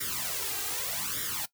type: noise with flanger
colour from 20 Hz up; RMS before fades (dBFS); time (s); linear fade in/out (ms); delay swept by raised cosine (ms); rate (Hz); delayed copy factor
white; -33; 0-1.46; 10; 0.56 to 2.56; 0.83; +0.85
effects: noise-tail reverb RT60 0.1 s tail -18 dB re dry + high-pass 60 Hz 12 dB/octave